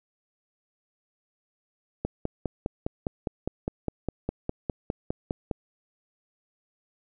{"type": "click train", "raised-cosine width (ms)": 2, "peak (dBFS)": -14, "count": 18, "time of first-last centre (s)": [2.05, 5.512], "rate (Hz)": 4.91, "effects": []}